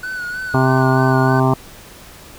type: tone with vibrato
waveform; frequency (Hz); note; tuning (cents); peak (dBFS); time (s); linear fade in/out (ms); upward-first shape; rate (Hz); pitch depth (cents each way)
triangle; 1480; F#6; 0; -21; 0.03-1.4; 5; sine; 3.2; 46
type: harmonic tone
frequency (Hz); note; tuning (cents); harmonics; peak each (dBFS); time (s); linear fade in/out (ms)
130.81; C3; 0; 1 / 2 / 3 / 5 / 6 / 7 / 8 / 9; -15 / -18 / -20 / -22 / -23 / -23 / -24 / -25; 0.54-1.54; 2
effects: pink hiss -40 dBFS RMS until 2.38 s